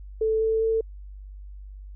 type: tone with pitch steps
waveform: sine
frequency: 440 / 443.6 / 447.2 Hz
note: A4 / A4 / A4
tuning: 0 / +14 / +28 cents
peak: -20 dBFS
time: 0.21-0.81 s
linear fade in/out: 5 ms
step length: 200 ms
effects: added 49 Hz sine -38 dBFS peak until 1.95 s